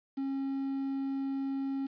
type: tone with quantisation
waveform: triangle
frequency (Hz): 271.8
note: C#4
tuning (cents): -34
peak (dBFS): -29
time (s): 0.17-1.87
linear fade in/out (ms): 10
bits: 9
effects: resampled to 11025 Hz